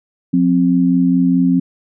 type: tone pair together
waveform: sine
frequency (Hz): 178.66 / 263.4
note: F3 / C4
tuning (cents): +40 / +12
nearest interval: perfect fifth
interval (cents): 672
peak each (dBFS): -14 / -12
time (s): 0.33-1.6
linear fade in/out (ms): 10
effects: none